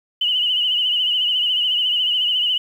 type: tone with vibrato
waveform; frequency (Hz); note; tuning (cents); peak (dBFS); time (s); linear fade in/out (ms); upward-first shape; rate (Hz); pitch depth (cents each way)
sine; 2960; F#7; 0; -16; 0.21-2.58; 5; sine; 14; 63
effects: 8-bit